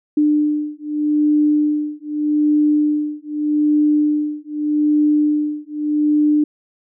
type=beating tone pair; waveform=sine; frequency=298.8 / 299.62 Hz; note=D4 / D4; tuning=+30 / +35 cents; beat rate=0.82 Hz; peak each=-17 / -17 dBFS; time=0.17-6.44 s; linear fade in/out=5 ms; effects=none